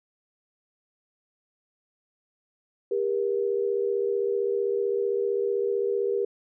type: tone pair together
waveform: sine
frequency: 399.3 / 474.9 Hz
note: G4 / A#4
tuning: +32 / +32 cents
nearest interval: minor third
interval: 300 cents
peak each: -25 / -27 dBFS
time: 2.91-6.25 s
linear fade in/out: 5 ms
effects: none